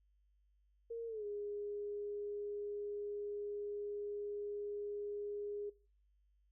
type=tone with pitch glide; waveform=sine; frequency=461.8 to 411.4 Hz; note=A#4 to G#4; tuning=-16 to -16 cents; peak=-40 dBFS; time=0.9-5.7 s; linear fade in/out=10 ms; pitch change=-200 cents; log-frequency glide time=1.07-1.25 s; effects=noise-tail reverb RT60 0.4 s tail -20 dB re dry + added 50 Hz sine -70 dBFS peak until 6.51 s